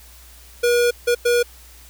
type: tone bursts at uneven times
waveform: square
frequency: 480.6 Hz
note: B4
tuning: 47 cents flat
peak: -15 dBFS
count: 3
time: 0.63-0.91 / 1.07-1.15 / 1.25-1.43 s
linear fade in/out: 10 ms
effects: added 60 Hz sine -45 dBFS peak until 1.89 s + white hiss -47 dBFS RMS until 1.89 s